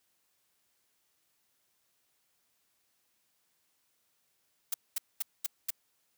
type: noise bursts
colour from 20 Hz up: blue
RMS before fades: -31 dBFS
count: 5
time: 4.72-5.705 s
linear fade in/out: 5 ms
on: 21 ms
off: 220 ms
effects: white hiss -75 dBFS RMS until 6.17 s + high-pass 60 Hz 12 dB/octave